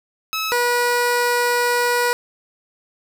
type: tone pair in turn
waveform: 15% pulse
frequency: 1294 / 484.7 Hz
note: E6 / B4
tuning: -32 / -32 cents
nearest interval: octave + perfect fourth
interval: 1700 cents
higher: first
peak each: -15 / -10 dBFS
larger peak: second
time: 0.33-0.52 / 0.52-2.13 s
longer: second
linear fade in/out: 0 ms
effects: none